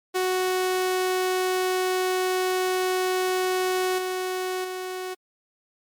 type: tone with level steps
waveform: sawtooth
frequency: 370 Hz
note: F#4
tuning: in tune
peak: -18 / -22 / -26 dBFS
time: 0.14-5.15 s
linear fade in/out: 20 ms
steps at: 3.98 / 4.64 s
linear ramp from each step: 5 ms
effects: MP3 96 kbps